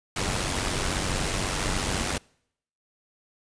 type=noise with amplitude modulation; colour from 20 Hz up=pink; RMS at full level=-25 dBFS; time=0.16-2.18 s; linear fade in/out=5 ms; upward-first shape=sine; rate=94.2 Hz; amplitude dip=55%; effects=noise-tail reverb RT60 0.7 s tail -26 dB re dry + resampled to 22050 Hz